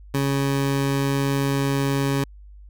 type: tone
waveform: 20% pulse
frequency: 138.4 Hz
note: C#3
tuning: 2 cents flat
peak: -15 dBFS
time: 0.14-2.24 s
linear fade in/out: 5 ms
effects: added 50 Hz sine -41 dBFS peak until 2.69 s